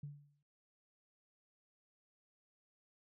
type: tone with exponential decay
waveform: sine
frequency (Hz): 144.6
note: D3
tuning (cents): -27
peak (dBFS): -40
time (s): 0.03-0.43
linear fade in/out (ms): 5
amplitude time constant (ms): 86
effects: noise-tail reverb RT60 0.6 s tail -26 dB re dry + tanh soft clip ceiling -36 dBFS